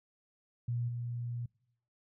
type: tone with level steps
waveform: sine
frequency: 119.8 Hz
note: A#2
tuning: 48 cents sharp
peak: -31 / -35 dBFS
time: 0.68-1.46 s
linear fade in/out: 5 ms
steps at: 0.88 s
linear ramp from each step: 10 ms
effects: noise-tail reverb RT60 0.8 s tail -26 dB re dry